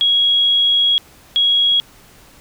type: tone pair in turn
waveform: sine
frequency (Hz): 3314 / 3314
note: G#7 / G#7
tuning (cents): -4 / -4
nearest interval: unison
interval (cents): 0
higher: neither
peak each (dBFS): -11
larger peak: neither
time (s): 0.01-0.98 / 1.36-1.8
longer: first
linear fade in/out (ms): 0
effects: pink hiss -46 dBFS RMS until 2.4 s